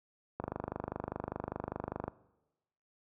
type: click train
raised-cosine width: 1 ms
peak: -21 dBFS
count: 43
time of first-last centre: 0.4-2.08 s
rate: 25 Hz
effects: noise-tail reverb RT60 1.0 s tail -20 dB re dry + high-pass 60 Hz 12 dB/octave